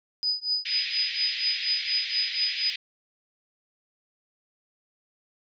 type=tone with tremolo; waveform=sine; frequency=4978 Hz; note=D#8; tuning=in tune; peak=-21 dBFS; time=0.23-2.7 s; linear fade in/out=0 ms; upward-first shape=triangle; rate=4.2 Hz; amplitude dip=100%
type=band-pass noise; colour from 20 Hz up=pink; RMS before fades=-33 dBFS; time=0.65-2.76 s; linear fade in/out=5 ms; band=2000 to 4600 Hz; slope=48 dB/octave
effects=none